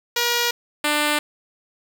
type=tone pair in turn; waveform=5% pulse; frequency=477.5 / 297.4 Hz; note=A#4 / D4; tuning=+42 / +22 cents; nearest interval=minor sixth; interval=820 cents; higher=first; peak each=-7 dBFS; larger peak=neither; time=0.16-0.51 / 0.84-1.19 s; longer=neither; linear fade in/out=5 ms; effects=none